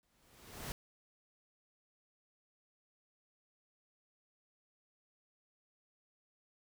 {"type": "noise with exponential growth", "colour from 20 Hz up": "pink", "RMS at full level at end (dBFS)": -41, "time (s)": [0.03, 0.72], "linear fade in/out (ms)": 0, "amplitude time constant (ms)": 150, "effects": []}